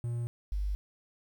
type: tone pair in turn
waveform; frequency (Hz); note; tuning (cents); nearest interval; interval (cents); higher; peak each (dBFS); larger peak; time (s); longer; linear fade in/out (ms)
triangle / sine; 118.8 / 49.81; A#2 / G1; +33 / +28; octave + minor third; 1505; first; -29 / -29; neither; 0.04-0.27 / 0.52-0.75; neither; 0
effects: 10-bit